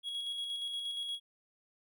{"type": "tone with tremolo", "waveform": "triangle", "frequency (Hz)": 3322, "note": "G#7", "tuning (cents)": 0, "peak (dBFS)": -33, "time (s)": [0.03, 1.2], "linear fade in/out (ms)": 50, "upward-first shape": "square", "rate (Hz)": 8.5, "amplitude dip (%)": 30, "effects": []}